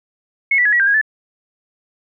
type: tone with pitch steps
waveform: sine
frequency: 2184 / 1961 / 1686 / 1925 / 1587 / 1641 / 1744 Hz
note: C#7 / B6 / G#6 / B6 / G6 / G#6 / A6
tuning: -26 / -13 / +26 / -45 / +21 / -21 / -16 cents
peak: -11 dBFS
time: 0.51-1.014 s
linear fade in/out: 5 ms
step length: 72 ms
effects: none